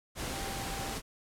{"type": "tone in noise", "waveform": "sine", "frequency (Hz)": 786, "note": "G5", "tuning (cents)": 4, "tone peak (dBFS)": -43, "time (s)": [0.29, 0.97], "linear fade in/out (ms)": 50, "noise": "pink", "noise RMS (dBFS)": -37, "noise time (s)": [0.15, 1.02], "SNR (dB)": -9, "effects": ["low-pass 12000 Hz 12 dB/octave"]}